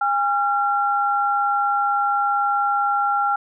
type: tone pair together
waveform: sine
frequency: 812 / 1371.1 Hz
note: G#5 / F6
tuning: -39 / -32 cents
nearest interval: major sixth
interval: 907 cents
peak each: -20 dBFS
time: 0.01-3.36 s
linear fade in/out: 5 ms
effects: none